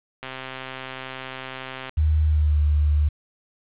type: click train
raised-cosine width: 0.3 ms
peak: -17 dBFS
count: 219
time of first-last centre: 0.23-1.894 s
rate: 131 Hz
type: tone with pitch glide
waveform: sine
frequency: 77.2 to 74.44 Hz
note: D#2 to D2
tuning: -13 to +24 cents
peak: -16 dBFS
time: 1.97-3.09 s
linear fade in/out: 10 ms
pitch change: -63 cents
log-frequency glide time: 2.26-2.56 s
effects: resampled to 8000 Hz + 8-bit